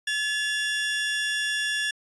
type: tone pair together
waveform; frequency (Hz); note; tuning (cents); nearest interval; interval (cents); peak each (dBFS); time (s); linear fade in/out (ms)
30% pulse; 1717 / 2789; A6 / F7; -43 / -3; minor sixth; 840; -23 / -29; 0.07-1.91; 5
effects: resampled to 22050 Hz